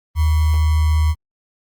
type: tone with sample-and-hold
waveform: sine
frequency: 77.8 Hz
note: D#2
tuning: in tune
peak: -12 dBFS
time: 0.15-1.15 s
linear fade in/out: 50 ms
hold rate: 1050 Hz
effects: Opus 24 kbps